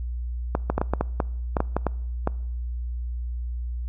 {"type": "clicks", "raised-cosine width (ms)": 1, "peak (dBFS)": -8, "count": 12, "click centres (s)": [0.551, 0.7, 0.78, 0.815, 0.936, 1.01, 1.202, 1.568, 1.604, 1.766, 1.867, 2.274], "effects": ["noise-tail reverb RT60 0.8 s tail -24 dB re dry", "added 60 Hz sine -27 dBFS peak until 3.88 s"]}